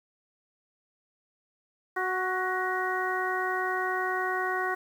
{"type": "harmonic tone with a mistuned harmonic", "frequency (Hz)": 370, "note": "F#4", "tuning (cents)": 0, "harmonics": [1, 2, 3, 4, 5], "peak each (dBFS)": [-33, -33, -33, -33, -33], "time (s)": [1.96, 4.75], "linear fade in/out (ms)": 10, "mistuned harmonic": 5, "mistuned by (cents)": 32, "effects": ["9-bit"]}